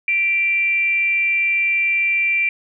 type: tone with frequency modulation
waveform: sine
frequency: 2351 Hz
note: D7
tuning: 1 cent sharp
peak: -15 dBFS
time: 0.08-2.49 s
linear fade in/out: 2 ms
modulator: 389 Hz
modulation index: 0.27
effects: none